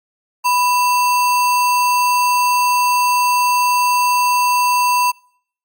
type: tone with sample-and-hold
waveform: sine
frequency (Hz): 987.8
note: B5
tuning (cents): 0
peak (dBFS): -12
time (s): 0.44-5.12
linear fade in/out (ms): 20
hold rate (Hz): 3675
effects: noise-tail reverb RT60 0.6 s tail -26 dB re dry + Opus 48 kbps